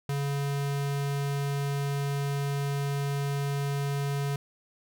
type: tone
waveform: square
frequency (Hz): 141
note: C#3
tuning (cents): +30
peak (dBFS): -28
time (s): 0.09-4.36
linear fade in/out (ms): 2
effects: none